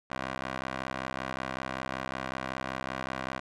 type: tone with band-pass filter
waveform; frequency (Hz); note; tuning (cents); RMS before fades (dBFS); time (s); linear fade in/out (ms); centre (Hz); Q
15% pulse; 65.3; C2; -3; -36; 0.1-3.4; 10; 1300; 0.84
effects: resampled to 22050 Hz